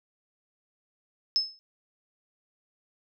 sine tone with exponential decay, 5210 Hz, E8, 21 cents flat, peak -18 dBFS, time 1.36-1.59 s, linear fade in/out 0 ms, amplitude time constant 48 ms, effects none

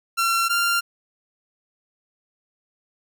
sawtooth tone pair in turn, 1361 / 1388.8 Hz, F6 / F6, -45 / -10 cents, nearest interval unison, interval 35 cents, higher second, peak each -15 dBFS, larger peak neither, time 0.17-0.49 / 0.49-0.81 s, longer neither, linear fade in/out 20 ms, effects none

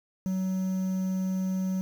triangle tone with quantisation, 187.7 Hz, F#3, 25 cents sharp, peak -24 dBFS, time 0.26-1.81 s, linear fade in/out 0 ms, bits 8, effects none

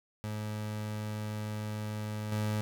30% pulse tone with level steps, 106.6 Hz, G#2, 46 cents sharp, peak -32 / -27 dBFS, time 0.24-2.61 s, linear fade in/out 0 ms, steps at 2.32 s, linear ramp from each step 2 ms, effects none

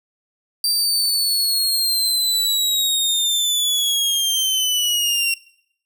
sawtooth linear sweep, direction down, 4699 to 2735 Hz, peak -14 dBFS, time 0.64-5.34 s, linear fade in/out 2 ms, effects noise-tail reverb RT60 0.7 s tail -22 dB re dry

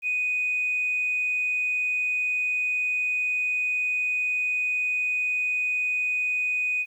sine tone, 2489 Hz, D#7, in tune, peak -22 dBFS, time 0.02-6.86 s, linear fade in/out 50 ms, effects tanh soft clip ceiling -18 dBFS + 10-bit

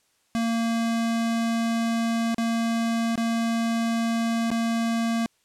square tone with dropouts, 229.5 Hz, A#3, 27 cents flat, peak -23 dBFS, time 0.35-5.26 s, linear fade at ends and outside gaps 0 ms, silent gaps 2.345-2.382 / 3.156-3.177 / 4.504-4.515 s, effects white hiss -67 dBFS RMS until 5.44 s + low-pass 10000 Hz 12 dB/octave

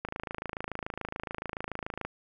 click train, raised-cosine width 0.5 ms, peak -19 dBFS, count 55, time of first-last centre 0.05-2.05 s, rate 27 Hz, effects none

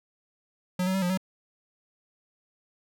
square tone with pitch steps, 181.9 / 188 / 192.3 / 177.8 / 188 Hz, F#3 / F#3 / G3 / F3 / F#3, -29 / +28 / -33 / +31 / +28 cents, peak -25 dBFS, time 0.79-1.175 s, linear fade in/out 5 ms, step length 77 ms, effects none

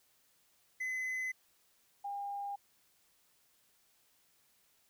triangle / sine tone pair in turn, 2029 / 805.2 Hz, B6 / G5, +46 / +46 cents, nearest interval octave + major third, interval 1600 cents, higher first, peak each -33 / -37 dBFS, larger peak first, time 0.8-1.32 / 2.04-2.56 s, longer neither, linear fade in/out 10 ms, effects white hiss -71 dBFS RMS until 4.89 s

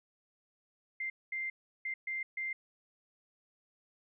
sine tone bursts at uneven times, 2093 Hz, C7, in tune, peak -34 dBFS, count 5, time 1-1.1 / 1.32-1.5 / 1.85-1.94 / 2.07-2.23 / 2.37-2.53 s, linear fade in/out 5 ms, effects none

